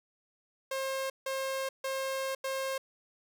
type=tone bursts at uneven times; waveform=sawtooth; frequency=534 Hz; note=C5; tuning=35 cents sharp; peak=-28 dBFS; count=4; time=0.71-1.1 / 1.26-1.69 / 1.84-2.35 / 2.44-2.78 s; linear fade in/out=5 ms; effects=none